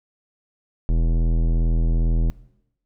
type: tone with tanh clipping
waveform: sine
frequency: 41.2 Hz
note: E1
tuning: in tune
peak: -18 dBFS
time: 0.89-2.3 s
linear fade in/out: 0 ms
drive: 17 dB
effects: noise-tail reverb RT60 0.9 s tail -22 dB re dry